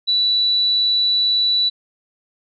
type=tone; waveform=sine; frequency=3951 Hz; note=B7; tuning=in tune; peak=-14 dBFS; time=0.07-1.7 s; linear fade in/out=20 ms; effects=none